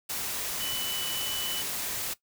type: tone in noise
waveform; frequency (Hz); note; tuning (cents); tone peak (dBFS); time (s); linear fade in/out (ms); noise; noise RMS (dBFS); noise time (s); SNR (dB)
sine; 2982; F#7; +13; -34; 0.6-1.62; 10; white; -33; 0.09-2.14; -4
effects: noise-tail reverb RT60 0.1 s tail -17 dB re dry